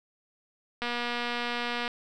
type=click train; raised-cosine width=0.3 ms; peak=-16 dBFS; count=255; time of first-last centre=0.82-1.878 s; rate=240 Hz; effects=none